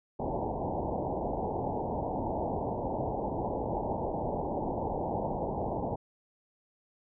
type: low-pass noise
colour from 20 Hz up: white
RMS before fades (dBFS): -33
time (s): 0.19-5.96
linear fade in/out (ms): 10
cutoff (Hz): 920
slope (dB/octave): 96
effects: none